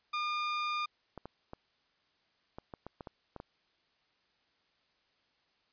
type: tone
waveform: sawtooth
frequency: 1210 Hz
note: D#6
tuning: 49 cents flat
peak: -28 dBFS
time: 0.13-0.86 s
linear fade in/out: 10 ms
type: clicks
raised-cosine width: 1 ms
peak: -29 dBFS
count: 10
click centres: 1.177 / 1.256 / 1.534 / 2.585 / 2.738 / 2.866 / 3.008 / 3.072 / 3.363 / 3.401 s
effects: white hiss -73 dBFS RMS until 5.72 s + resampled to 11025 Hz